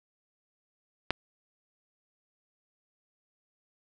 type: clicks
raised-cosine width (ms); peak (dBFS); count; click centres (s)
0.3; -9 / -27; 2; 1.106 / 1.109
effects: none